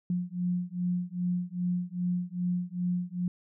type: beating tone pair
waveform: sine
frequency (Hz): 177 / 179.5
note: F3 / F3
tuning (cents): +23 / +48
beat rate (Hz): 2.5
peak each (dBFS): -31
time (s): 0.1-3.28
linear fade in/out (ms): 2
effects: none